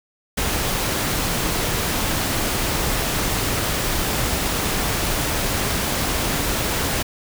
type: noise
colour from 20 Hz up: pink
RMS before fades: -22 dBFS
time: 0.37-7.03 s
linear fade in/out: 10 ms
effects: none